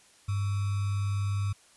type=tone with sample-and-hold; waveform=sine; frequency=100 Hz; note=G2; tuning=35 cents sharp; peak=-26 dBFS; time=0.28-1.53 s; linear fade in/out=10 ms; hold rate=1225 Hz; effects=white hiss -59 dBFS RMS until 1.76 s + resampled to 24000 Hz